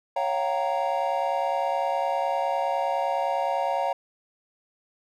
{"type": "chord", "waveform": "triangle", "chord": "G half-diminished seventh", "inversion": "second", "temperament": "equal with one note detuned", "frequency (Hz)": [554.4, 698.5, 768.3, 932.3], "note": ["Db5", "F5", "G5", "Bb5"], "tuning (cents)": [0, 0, -35, 0], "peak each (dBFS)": -27, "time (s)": [0.16, 3.93], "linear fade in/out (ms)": 5, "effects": []}